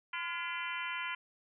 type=harmonic tone with a mistuned harmonic; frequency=339.5 Hz; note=F4; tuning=49 cents flat; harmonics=3 / 4 / 5 / 6 / 7 / 8 / 9; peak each=-41 / -42 / -46 / -43 / -42 / -46 / -46 dBFS; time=0.13-1.15 s; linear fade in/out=5 ms; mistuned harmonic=4; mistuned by=+69 cents; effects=none